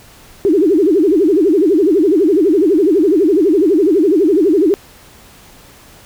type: tone with vibrato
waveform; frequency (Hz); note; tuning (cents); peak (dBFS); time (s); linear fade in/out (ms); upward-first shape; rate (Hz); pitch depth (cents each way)
sine; 352; F4; +14; -8; 0.45-4.74; 0; sine; 12; 290
effects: pink hiss -42 dBFS RMS until 6.05 s